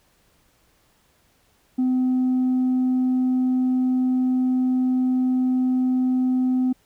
triangle tone with tanh clipping, 255.2 Hz, C4, 43 cents flat, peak -18 dBFS, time 1.78-6.73 s, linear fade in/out 10 ms, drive 6 dB, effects pink hiss -62 dBFS RMS until 6.85 s

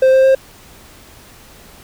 triangle tone with pitch steps, 523.3 / 527.5 / 531.8 Hz, C5 / C5 / C5, 0 / +14 / +28 cents, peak -5 dBFS, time 0.02-0.35 s, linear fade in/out 5 ms, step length 110 ms, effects pink hiss -42 dBFS RMS until 1.83 s

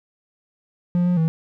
triangle tone with pitch steps, 176.2 / 178 / 161.7 Hz, F3 / F3 / E3, +16 / +33 / -33 cents, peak -14 dBFS, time 0.95-1.28 s, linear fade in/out 0 ms, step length 110 ms, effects none

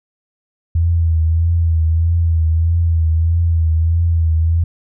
sine tone with vibrato, 82.41 Hz, E2, in tune, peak -11 dBFS, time 0.75-4.64 s, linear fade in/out 5 ms, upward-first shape triangle, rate 1.6 Hz, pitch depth 55 cents each way, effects none

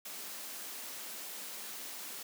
white high-pass noise, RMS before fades -44 dBFS, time 0.05-2.23 s, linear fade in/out 5 ms, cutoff 190 Hz, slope 48 dB/octave, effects none

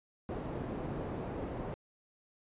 white low-pass noise, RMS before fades -39 dBFS, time 0.29-1.74 s, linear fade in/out 0 ms, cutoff 480 Hz, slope 12 dB/octave, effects resampled to 8000 Hz

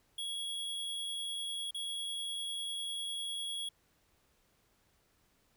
square tone with dropouts, 3331 Hz, G#7, 4 cents sharp, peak -37 dBFS, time 0.18-3.69 s, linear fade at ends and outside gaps 5 ms, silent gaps 1.709-1.745 s, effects pink hiss -72 dBFS RMS until 5.56 s

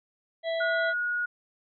harmonic tone, 659.3 Hz, E5, in tune, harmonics 1 / 3 / 5 / 6, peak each -27 / -37 / -41 / -43 dBFS, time 0.43-0.94 s, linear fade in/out 50 ms
sine tone, 1448 Hz, F#6, 38 cents flat, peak -26 dBFS, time 0.6-1.26 s, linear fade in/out 10 ms
effects none

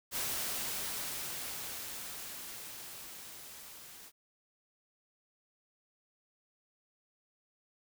white noise with level ramp, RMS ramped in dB -35 to -52 dBFS, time 0.11-4.12 s, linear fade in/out 50 ms, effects none

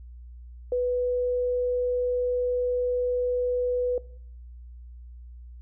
sine tone, 494.8 Hz, B4, 3 cents sharp, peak -22 dBFS, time 0.72-3.98 s, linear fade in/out 2 ms, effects noise-tail reverb RT60 0.6 s tail -21 dB re dry + added 60 Hz sine -41 dBFS peak until 5.61 s

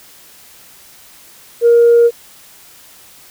sine tone, 470.4 Hz, A#4, 16 cents sharp, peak -4 dBFS, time 1.61-2.11 s, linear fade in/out 50 ms, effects tanh soft clip ceiling -2 dBFS + white hiss -42 dBFS RMS until 3.3 s

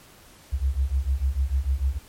sine beating tone pair, 64 / 70.7 Hz, C2 / C#2, -38 / +35 cents, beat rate 6.7 Hz, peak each -24 dBFS, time 0.52-1.99 s, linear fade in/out 20 ms, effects pink hiss -51 dBFS RMS until 2.08 s + MP3 64 kbps

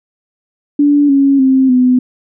sine tone with pitch steps, 289.4 / 276.3 / 263.9 / 251.9 Hz, D4 / C#4 / C4 / B3, -25 / -6 / +15 / +34 cents, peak -6 dBFS, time 0.79-1.99 s, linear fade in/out 5 ms, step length 300 ms, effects none

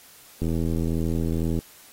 click train, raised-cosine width 3 ms, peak -14 dBFS, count 97, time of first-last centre 0.42-1.589 s, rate 82.1 Hz, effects white hiss -50 dBFS RMS until 1.92 s + AAC 48 kbps

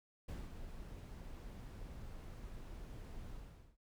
brown noise with ADSR envelope, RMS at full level -43 dBFS, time 0.28-3.77 s, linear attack 9 ms, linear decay 200 ms, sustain -6 dB, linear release 450 ms, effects none

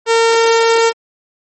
sawtooth tone, 457.2 Hz, A#4, 34 cents flat, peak -5 dBFS, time 0.06-0.93 s, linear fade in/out 50 ms, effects MP3 32 kbps

